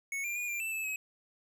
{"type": "tone with pitch steps", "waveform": "square", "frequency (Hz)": [2208, 2382, 2442, 2379, 2655, 2617, 2553], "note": ["C#7", "D7", "D#7", "D7", "E7", "E7", "D#7"], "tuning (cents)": [-7, 24, -33, 22, 12, -13, 44], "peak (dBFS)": -34, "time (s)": [0.12, 0.96], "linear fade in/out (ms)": 2, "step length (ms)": 120, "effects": []}